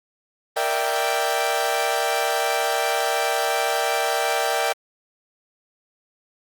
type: chord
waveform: sawtooth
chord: E half-diminished seventh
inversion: second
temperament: equal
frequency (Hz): 466.2 / 587.3 / 659.3 / 784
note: Bb4 / D5 / E5 / G5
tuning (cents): 0 / 0 / 0 / 0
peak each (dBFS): -24 / -23 / -23 / -20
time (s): 0.56-4.73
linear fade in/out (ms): 10
effects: Opus 24 kbps